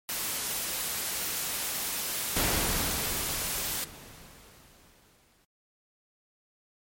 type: noise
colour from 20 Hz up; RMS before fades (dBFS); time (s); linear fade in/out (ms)
white; -32; 0.09-3.84; 0
type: noise with exponential decay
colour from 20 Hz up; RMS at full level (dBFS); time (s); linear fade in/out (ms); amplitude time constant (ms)
pink; -26; 2.36-5.45; 5; 670
effects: MP3 64 kbps